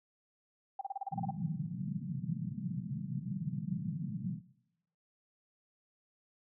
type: tone bursts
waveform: sine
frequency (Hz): 784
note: G5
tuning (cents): 0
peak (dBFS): -34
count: 10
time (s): 0.79-1.308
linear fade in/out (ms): 5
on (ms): 23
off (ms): 32
type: band-pass noise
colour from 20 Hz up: pink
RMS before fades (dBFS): -38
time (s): 1.11-4.41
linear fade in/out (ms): 50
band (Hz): 130 to 200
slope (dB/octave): 48
effects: noise-tail reverb RT60 0.8 s tail -17 dB re dry